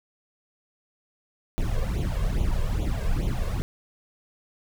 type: noise with flanger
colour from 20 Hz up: brown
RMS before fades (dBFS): -25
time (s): 1.58-3.62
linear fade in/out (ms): 0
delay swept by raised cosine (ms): 0.29 to 1.89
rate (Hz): 2.4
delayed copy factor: +0.9
effects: none